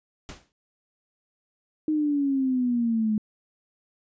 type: noise with exponential decay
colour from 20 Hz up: pink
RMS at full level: -37 dBFS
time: 0.29-0.52 s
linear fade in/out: 0 ms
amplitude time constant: 49 ms
type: exponential sweep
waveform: sine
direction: down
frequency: 312 to 211.2 Hz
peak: -21 dBFS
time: 1.88-3.18 s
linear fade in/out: 2 ms
effects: resampled to 16000 Hz